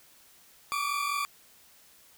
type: tone cluster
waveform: 40% pulse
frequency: 1139 / 1184 / 2402 Hz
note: C#6 / D6 / D7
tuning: +47 / +14 / +38 cents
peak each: -30 / -33 / -35 dBFS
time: 0.72-1.25 s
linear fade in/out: 0 ms
effects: white hiss -58 dBFS RMS until 2.17 s